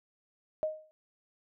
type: tone with exponential decay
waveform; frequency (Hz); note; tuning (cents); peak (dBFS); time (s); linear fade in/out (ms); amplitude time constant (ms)
sine; 622.3; D#5; 0; -25; 0.63-0.91; 0; 60
effects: none